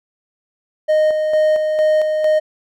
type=tone with tremolo; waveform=triangle; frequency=618 Hz; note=D#5; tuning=12 cents flat; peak=-9 dBFS; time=0.88-2.4 s; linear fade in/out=20 ms; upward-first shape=square; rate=2.2 Hz; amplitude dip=40%; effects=none